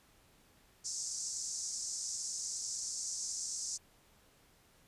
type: band-pass noise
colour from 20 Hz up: pink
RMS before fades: -40 dBFS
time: 0.84-3.78 s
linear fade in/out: 20 ms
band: 5400 to 8000 Hz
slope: 48 dB/octave
effects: pink hiss -66 dBFS RMS until 4.87 s + resampled to 32000 Hz